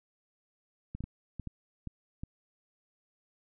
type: clicks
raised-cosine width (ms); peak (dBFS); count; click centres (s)
5; -26; 7; 0.95 / 1.006 / 1.04 / 1.397 / 1.473 / 1.873 / 2.235
effects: none